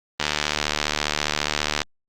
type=click train; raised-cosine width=0.2 ms; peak=-3 dBFS; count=122; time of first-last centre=0.2-1.818 s; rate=74.8 Hz; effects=Opus 24 kbps